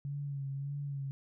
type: tone with vibrato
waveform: sine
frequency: 140 Hz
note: C#3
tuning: 18 cents sharp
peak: -35 dBFS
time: 0.05-1.11 s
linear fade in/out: 0 ms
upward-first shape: sine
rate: 1.7 Hz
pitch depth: 40 cents each way
effects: none